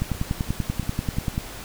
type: two click trains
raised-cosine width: 5 ms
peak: -23 / -11 dBFS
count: 4 / 15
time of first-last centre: 0.15-1.17 / 0.02-1.379 s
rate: 2.94 / 10.3 Hz
effects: pink hiss -38 dBFS RMS until 1.64 s